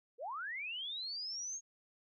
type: linear sweep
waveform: sine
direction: up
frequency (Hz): 421.9 to 6610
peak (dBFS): -39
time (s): 0.18-1.61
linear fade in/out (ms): 50
effects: none